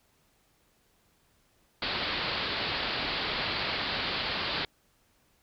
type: low-pass noise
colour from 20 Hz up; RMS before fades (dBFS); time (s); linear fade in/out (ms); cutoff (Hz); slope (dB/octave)
white; -32; 1.82-4.65; 2; 4700; 96
effects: pink hiss -68 dBFS RMS until 5.42 s